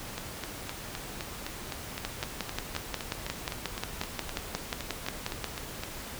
two click trains, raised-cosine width 0.2 ms, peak -17 / -13 dBFS, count 23 / 20, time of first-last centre 0.18-5.836 / 2.05-5.443 s, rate 3.89 / 5.6 Hz, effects pink hiss -41 dBFS RMS until 6.19 s

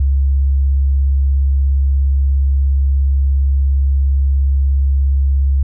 sine tone with vibrato, 68.4 Hz, C#2, 23 cents flat, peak -10 dBFS, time 0-5.63 s, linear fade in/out 5 ms, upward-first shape square, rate 17 Hz, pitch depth 10 cents each way, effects none

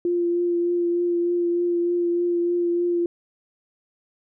sine tone with vibrato, 347.3 Hz, F4, 10 cents flat, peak -19 dBFS, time 0.05-3.06 s, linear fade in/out 2 ms, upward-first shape triangle, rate 3.3 Hz, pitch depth 18 cents each way, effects none

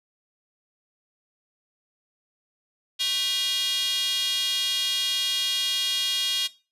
square tone with high-pass filter, 219.1 Hz, A3, 7 cents flat, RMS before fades -25 dBFS, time 2.99-6.48 s, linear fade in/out 20 ms, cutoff 3400 Hz, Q 6, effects noise-tail reverb RT60 0.3 s tail -18 dB re dry + resampled to 32000 Hz

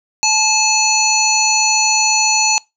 harmonic tone, 866 Hz, A5, 28 cents flat, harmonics 1 / 3 / 5 / 7 / 8, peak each -18 / -18 / -18 / -18 / -18 dBFS, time 0.23-2.58 s, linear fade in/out 0 ms, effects noise-tail reverb RT60 0.2 s tail -23 dB re dry

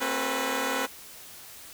10% pulse tone cluster, 229.4 / 267.3 / 369.4 / 436.4 / 492.9 Hz, A#3 / C4 / F#4 / A4 / B4, -28 / +37 / -3 / -14 / -3 cents, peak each -30 / -22 / -31 / -29 / -22 dBFS, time 0-0.87 s, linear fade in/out 20 ms, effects white hiss -46 dBFS RMS until 1.73 s

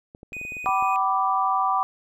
clicks, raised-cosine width 2 ms, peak -29 dBFS, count 11, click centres 0.149 / 0.231 / 0.322 / 0.367 / 0.414 / 0.451 / 0.521 / 0.568 / 0.644 / 0.69 / 0.825 s
triangle tone, 2489 Hz, D#7, in tune, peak -30 dBFS, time 0.33-0.96 s, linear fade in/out 0 ms
sine chord, G major, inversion none, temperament equal with one note detuned, 765.6 / 987.8 / 1174.7 Hz, G5 / B5 / D6, -41 / 0 / 0 cents, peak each -24 / -25 / -23 dBFS, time 0.66-1.83 s, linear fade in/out 0 ms
effects none

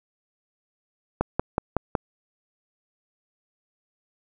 click train, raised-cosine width 1 ms, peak -7 dBFS, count 5, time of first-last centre 1.21-1.952 s, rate 5.39 Hz, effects none

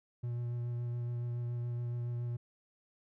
triangle tone with vibrato, 120.1 Hz, B2, 48 cents flat, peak -32 dBFS, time 0.23-2.37 s, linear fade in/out 10 ms, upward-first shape sine, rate 7.1 Hz, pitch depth 13 cents each way, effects none

